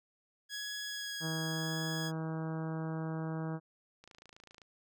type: tone with vibrato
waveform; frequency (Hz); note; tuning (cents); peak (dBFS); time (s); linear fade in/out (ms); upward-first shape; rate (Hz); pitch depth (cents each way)
15% pulse; 1666; G#6; +5; -32; 0.49-2.12; 50; sine; 0.93; 10
type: harmonic tone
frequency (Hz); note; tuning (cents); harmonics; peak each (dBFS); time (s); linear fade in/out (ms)
160.2; E3; -49; 1 / 2 / 3 / 4 / 5 / 6 / 7 / 8 / 9 / 10; -36 / -42 / -46 / -48 / -50 / -52 / -53 / -54 / -55 / -56; 1.2-3.6; 50
type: click train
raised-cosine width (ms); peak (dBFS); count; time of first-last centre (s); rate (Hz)
0.2; -37; 17; 4.04-4.618; 27.7
effects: none